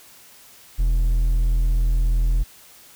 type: tone with hard clipping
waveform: triangle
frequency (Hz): 41.49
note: E1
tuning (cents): +12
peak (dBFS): -17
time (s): 0.78-2.44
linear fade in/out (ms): 20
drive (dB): 7
effects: white hiss -48 dBFS RMS until 2.95 s